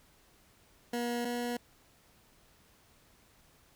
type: tone pair in turn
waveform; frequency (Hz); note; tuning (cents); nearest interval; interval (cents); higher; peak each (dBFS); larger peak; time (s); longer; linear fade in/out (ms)
20% pulse; 239.3 / 241.1; A#3 / B3; +46 / -41; unison; 13; second; -27 / -28; first; 0.93-1.25 / 1.25-1.57; neither; 5
effects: pink hiss -64 dBFS RMS until 3.75 s